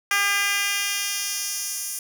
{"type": "tone with high-pass filter sweep", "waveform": "10% pulse", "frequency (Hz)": 402.5, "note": "G4", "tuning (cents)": 46, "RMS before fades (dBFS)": -25, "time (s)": [0.11, 1.99], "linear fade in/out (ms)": 2, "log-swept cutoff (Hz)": [1500, 8200], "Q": 1.1, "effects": []}